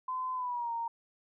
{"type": "tone with pitch glide", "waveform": "sine", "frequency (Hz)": [1023, 927.3], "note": ["C6", "A#5"], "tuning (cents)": [-39, -9], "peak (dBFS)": -32, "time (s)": [0.08, 0.88], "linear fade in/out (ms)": 5, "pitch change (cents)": -170, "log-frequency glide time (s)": [0.34, 0.72], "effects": []}